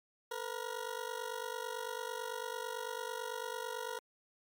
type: ring-modulated tone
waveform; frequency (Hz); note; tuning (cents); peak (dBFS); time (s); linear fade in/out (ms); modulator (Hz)
20% pulse; 475.6; A#4; +35; -31; 0.31-3.99; 2; 24.5
effects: Opus 48 kbps